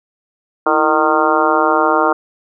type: harmonic tone with a mistuned harmonic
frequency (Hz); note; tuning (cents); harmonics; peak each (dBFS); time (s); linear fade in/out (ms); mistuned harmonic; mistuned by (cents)
153.8; D#3; -20; 2 / 3 / 4 / 5 / 6 / 7 / 8 / 9; -19 / -19 / -19 / -19 / -19 / -19 / -19 / -19; 0.66-2.13; 5; 2; +110
effects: none